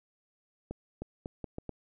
accelerating click train, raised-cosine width 2 ms, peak -24 dBFS, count 6, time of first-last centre 0.71-1.693 s, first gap 310 ms, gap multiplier 0.77, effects none

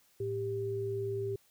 sine tone pair together, 110.3 / 394.4 Hz, A2 / G4, +5 / +11 cents, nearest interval octave + minor seventh, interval 2206 cents, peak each -38 / -33 dBFS, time 0.2-1.36 s, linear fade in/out 5 ms, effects white hiss -67 dBFS RMS until 1.5 s

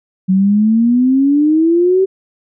sine exponential sweep, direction up, 185 to 387.7 Hz, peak -8 dBFS, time 0.28-2.06 s, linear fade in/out 20 ms, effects none

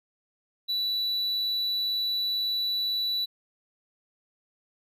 triangle tone, 3951 Hz, B7, in tune, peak -24 dBFS, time 0.68-3.26 s, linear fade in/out 20 ms, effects none

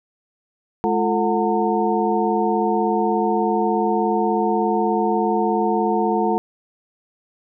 sine tone cluster, 212.3 / 347.1 / 443.7 / 734 / 908 Hz, G#3 / F4 / A4 / F#5 / A#5, +38 / -11 / +14 / -14 / -46 cents, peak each -23 dBFS, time 0.84-6.38 s, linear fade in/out 0 ms, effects none

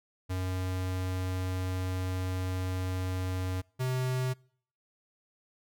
square tone pair in turn, 92.5 / 128.52 Hz, F#2 / C3, 0 / -31 cents, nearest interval tritone, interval 569 cents, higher second, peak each -31 / -29 dBFS, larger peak second, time 0.29-3.62 / 3.79-4.34 s, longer first, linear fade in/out 20 ms, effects noise-tail reverb RT60 0.6 s tail -26 dB re dry

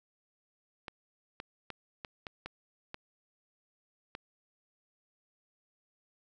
clicks, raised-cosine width 0.3 ms, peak -24 dBFS, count 8, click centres 0.882 / 1.401 / 1.703 / 2.048 / 2.268 / 2.46 / 2.944 / 4.151 s, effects none

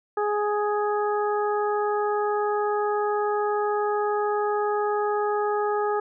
harmonic tone, 416.4 Hz, G#4, 5 cents sharp, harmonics 1 / 2 / 3 / 4, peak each -24 / -27 / -30 / -37 dBFS, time 0.17-6 s, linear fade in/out 5 ms, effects none

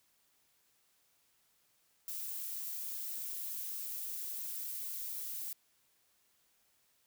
violet noise, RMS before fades -41 dBFS, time 2.08-5.53 s, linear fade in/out 2 ms, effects white hiss -73 dBFS RMS until 7.06 s

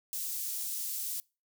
white high-pass noise, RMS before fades -36 dBFS, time 0.13-1.2 s, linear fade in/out 0 ms, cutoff 6100 Hz, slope 12 dB/octave, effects noise-tail reverb RT60 0.3 s tail -25 dB re dry

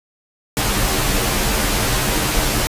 pink noise with comb filter, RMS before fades -18 dBFS, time 0.57-2.67 s, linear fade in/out 0 ms, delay 12 ms, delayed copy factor -0.85, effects resampled to 32000 Hz

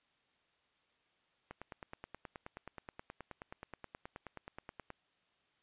click train, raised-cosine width 0.5 ms, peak -30 dBFS, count 33, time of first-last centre 1.51-4.903 s, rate 9.43 Hz, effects white hiss -75 dBFS RMS until 5.62 s + resampled to 8000 Hz

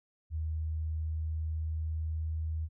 sine tone with pitch glide, 78.9 to 79.36 Hz, D#2 to D#2, +25 to +35 cents, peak -31 dBFS, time 0.3-2.69 s, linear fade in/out 50 ms, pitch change +10 cents, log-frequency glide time 0.87-2.36 s, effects none

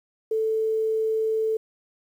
sine tone, 440.7 Hz, A4, 3 cents sharp, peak -21 dBFS, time 0.31-1.57 s, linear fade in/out 5 ms, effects 9-bit

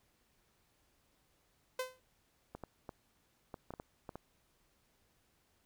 sawtooth tone with exponential decay, 512 Hz, C5, 38 cents flat, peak -29 dBFS, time 1.79-2 s, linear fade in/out 5 ms, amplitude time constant 44 ms
clicks, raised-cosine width 1 ms, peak -30 dBFS, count 9, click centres 2.55 / 2.637 / 2.892 / 3.542 / 3.706 / 3.738 / 3.799 / 4.092 / 4.156 s
effects pink hiss -74 dBFS RMS until 5.65 s

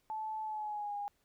sine tone with pitch glide, 870 to 816.4 Hz, A5 to G#5, -20 to -30 cents, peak -36 dBFS, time 0.1-1.08 s, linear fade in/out 0 ms, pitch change -110 cents, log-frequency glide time 0.43-0.96 s, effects pink hiss -75 dBFS RMS until 1.24 s

